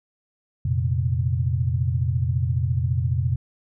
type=chord; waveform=sine; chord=F suspended fourth; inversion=none; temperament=just; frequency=87.31 / 116.41 / 130.96 Hz; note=F2 / Bb2 / C3; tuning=0 / -2 / +2 cents; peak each=-24 dBFS; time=0.65-3.36 s; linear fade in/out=5 ms; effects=none